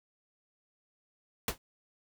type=noise with exponential decay; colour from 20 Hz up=pink; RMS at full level=-26 dBFS; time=1.48-1.58 s; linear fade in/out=2 ms; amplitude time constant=20 ms; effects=none